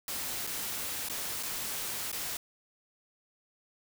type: noise with dropouts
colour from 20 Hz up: white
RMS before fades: -36 dBFS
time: 0.08-2.37 s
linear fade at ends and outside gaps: 2 ms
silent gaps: 0.468-0.472 / 1.087-1.097 / 1.428-1.432 / 2.117-2.127 s
effects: none